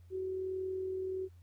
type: tone with amplitude modulation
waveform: sine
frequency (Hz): 376.4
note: F#4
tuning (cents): +30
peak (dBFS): -33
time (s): 0.1-1.29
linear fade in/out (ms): 50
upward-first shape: sine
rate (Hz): 41.3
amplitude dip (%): 30
effects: added 87 Hz sine -54 dBFS peak until 1.42 s + pink hiss -74 dBFS RMS until 1.42 s